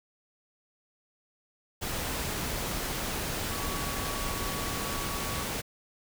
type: tone in noise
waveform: sine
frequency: 1130 Hz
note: C#6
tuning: 33 cents sharp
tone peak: -40 dBFS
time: 3.49-5.44 s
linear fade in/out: 20 ms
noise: pink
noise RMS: -33 dBFS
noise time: 1.81-5.62 s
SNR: -10 dB
effects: none